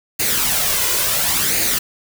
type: noise with flanger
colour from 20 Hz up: white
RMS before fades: -18 dBFS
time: 0.19-1.79 s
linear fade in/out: 10 ms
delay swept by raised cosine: 0.44 to 2.04 ms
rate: 0.71 Hz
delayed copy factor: +0.55
effects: none